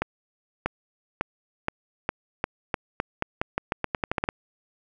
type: accelerating click train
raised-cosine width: 0.5 ms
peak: -9 dBFS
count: 19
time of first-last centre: 0.02-4.289 s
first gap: 640 ms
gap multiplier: 0.86
effects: none